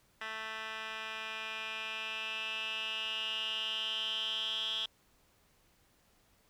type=tone with band-pass filter sweep; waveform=10% pulse; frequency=220 Hz; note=A3; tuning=in tune; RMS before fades=-38 dBFS; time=0.21-4.86 s; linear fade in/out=5 ms; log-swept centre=2100 to 3300 Hz; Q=9.1; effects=pink hiss -69 dBFS RMS until 6.49 s